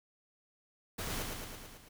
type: noise with echo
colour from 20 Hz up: pink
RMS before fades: -39 dBFS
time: 0.98-1.23 s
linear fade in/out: 10 ms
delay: 110 ms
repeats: 6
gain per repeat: -3 dB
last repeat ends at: 1.89 s
effects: none